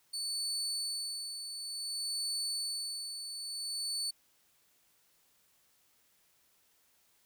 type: tone with tremolo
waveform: 30% pulse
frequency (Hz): 4480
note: C#8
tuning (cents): +18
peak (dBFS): -30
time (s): 0.13-4.11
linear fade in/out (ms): 10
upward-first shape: sine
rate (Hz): 0.56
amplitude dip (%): 55
effects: white hiss -70 dBFS RMS until 7.25 s